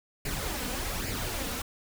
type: noise with flanger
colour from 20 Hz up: pink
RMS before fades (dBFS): -33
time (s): 0.25-1.62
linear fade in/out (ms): 5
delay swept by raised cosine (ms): 0.42 to 4.12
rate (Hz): 1.2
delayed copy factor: +0.6
effects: none